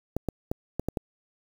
clicks, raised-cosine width 2 ms, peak -14 dBFS, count 6, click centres 0.166 / 0.287 / 0.515 / 0.796 / 0.886 / 0.972 s, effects 7-bit

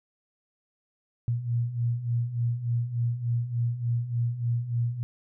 sine beating tone pair, 116.54 / 119.94 Hz, A#2 / A#2, 0 / +50 cents, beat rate 3.4 Hz, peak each -31 / -26 dBFS, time 1.28-5.03 s, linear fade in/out 0 ms, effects none

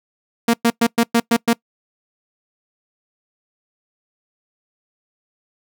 sawtooth tone bursts, 233 Hz, A#3, 1 cent flat, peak -8 dBFS, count 7, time 0.48-1.532 s, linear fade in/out 5 ms, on 56 ms, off 110 ms, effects noise-tail reverb RT60 0.1 s tail -24 dB re dry

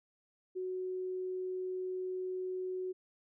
sine tone, 370 Hz, F#4, in tune, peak -35 dBFS, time 0.55-2.93 s, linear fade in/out 20 ms, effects none

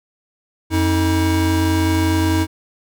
square tone pair together, 89.2 / 318.8 Hz, F2 / D#4, +37 / +42 cents, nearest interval octave + minor seventh, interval 2205 cents, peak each -18 / -18 dBFS, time 0.7-2.47 s, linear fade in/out 50 ms, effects none

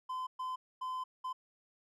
triangle tone bursts at uneven times, 1024 Hz, C6, 38 cents flat, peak -34 dBFS, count 4, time 0.09-0.27 / 0.39-0.56 / 0.81-1.04 / 1.24-1.33 s, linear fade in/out 10 ms, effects none

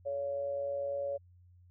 sine tone with amplitude modulation, 562 Hz, C#5, 24 cents sharp, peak -30 dBFS, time 0.05-1.18 s, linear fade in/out 20 ms, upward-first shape sine, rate 129 Hz, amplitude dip 50%, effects added 89 Hz sine -57 dBFS peak until 1.7 s

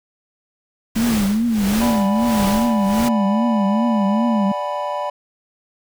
pink noise with tremolo, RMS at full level -24 dBFS, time 0.95-3.09 s, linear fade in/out 10 ms, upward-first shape sine, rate 1.5 Hz, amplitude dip 85%
sine tone with vibrato, 216.1 Hz, A3, 31 cents flat, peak -15 dBFS, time 0.96-4.52 s, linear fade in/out 5 ms, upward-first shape triangle, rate 2.5 Hz, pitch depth 190 cents each way
triangle chord, G# half-diminished seventh, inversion second, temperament equal, 587.3 / 740 / 830.6 / 987.8 Hz, D5 / F#5 / G#5 / B5, 0 / 0 / 0 / 0 cents, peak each -23 / -28 / -28 / -23 dBFS, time 1.81-5.1 s, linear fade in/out 5 ms
effects none

